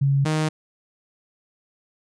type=tone pair in turn; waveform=sine / sawtooth; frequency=138.59 / 155.56 Hz; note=C#3 / D#3; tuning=0 / 0 cents; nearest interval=major second; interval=200 cents; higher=second; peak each=-16 dBFS; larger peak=neither; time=0.01-0.25 / 0.25-0.49 s; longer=neither; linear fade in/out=10 ms; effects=resampled to 22050 Hz